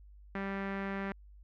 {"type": "tone with low-pass filter", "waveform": "sawtooth", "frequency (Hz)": 196, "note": "G3", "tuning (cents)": 0, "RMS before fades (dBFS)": -37, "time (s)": [0.35, 1.12], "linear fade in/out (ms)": 2, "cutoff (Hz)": 1900, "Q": 2.6, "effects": ["added 50 Hz sine -52 dBFS peak until 1.43 s"]}